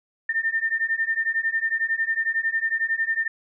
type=beating tone pair; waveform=sine; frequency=1800 / 1811 Hz; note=A6 / A6; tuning=+39 / +49 cents; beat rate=11 Hz; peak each=-25 / -24 dBFS; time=0.29-3.28 s; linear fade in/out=5 ms; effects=none